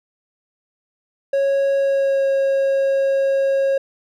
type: tone with pitch glide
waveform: triangle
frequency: 551 to 544.7 Hz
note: C#5 to C#5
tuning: -11 to -30 cents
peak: -13 dBFS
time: 1.33-3.78 s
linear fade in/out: 5 ms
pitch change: -19 cents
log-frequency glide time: 1.77-2.26 s
effects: none